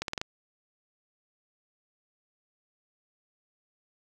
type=accelerating click train; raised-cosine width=0.2 ms; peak=-14 dBFS; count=5; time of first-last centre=0.02-0.215 s; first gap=62 ms; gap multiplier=0.84; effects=9-bit